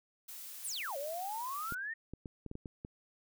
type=noise; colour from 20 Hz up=blue; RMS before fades=-47 dBFS; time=0.28-1.75 s; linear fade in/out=10 ms
type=exponential two-way sweep; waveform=sine; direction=down then up; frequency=11840 to 540 to 1872 Hz; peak=-37 dBFS; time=0.64-1.94 s; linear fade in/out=10 ms; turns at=0.97 s
type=clicks; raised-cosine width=3 ms; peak=-30 dBFS; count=8; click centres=1.723 / 2.136 / 2.258 / 2.463 / 2.514 / 2.554 / 2.658 / 2.849 s
effects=none